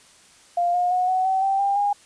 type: tone with pitch steps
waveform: sine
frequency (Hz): 698.5 / 714 / 729.8 / 746 / 762.6 / 779.5 / 796.8 / 814.5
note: F5 / F5 / F#5 / F#5 / G5 / G5 / G5 / G#5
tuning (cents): 0 / +38 / -24 / +14 / -48 / -10 / +28 / -34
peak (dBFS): -18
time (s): 0.57-1.93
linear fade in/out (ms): 5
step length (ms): 170
effects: white hiss -52 dBFS RMS until 2.05 s + resampled to 22050 Hz